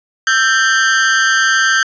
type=tone with amplitude modulation; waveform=40% pulse; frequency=1568 Hz; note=G6; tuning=in tune; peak=-5 dBFS; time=0.27-1.83 s; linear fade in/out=2 ms; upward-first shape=sine; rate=241 Hz; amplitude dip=90%; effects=resampled to 16000 Hz